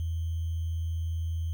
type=tone with sample-and-hold; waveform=sine; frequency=82.41 Hz; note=E2; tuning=in tune; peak=-28 dBFS; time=0-1.53 s; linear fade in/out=0 ms; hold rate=3150 Hz; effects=none